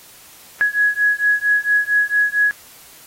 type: beating tone pair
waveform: sine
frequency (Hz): 1672 / 1676.4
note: G#6 / G#6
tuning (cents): +11 / +16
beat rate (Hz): 4.4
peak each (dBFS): -17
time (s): 0.61-2.51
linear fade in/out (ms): 0
effects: white hiss -44 dBFS RMS until 3.06 s + AAC 48 kbps